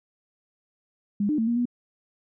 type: tone with pitch steps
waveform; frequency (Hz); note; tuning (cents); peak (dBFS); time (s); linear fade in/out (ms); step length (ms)
sine; 203.8 / 301.2 / 224.5 / 236 / 242.7; G#3 / D4 / A3 / A#3 / B3; -32 / +44 / +35 / +22 / -30; -21; 1.2-1.655; 5; 91
effects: none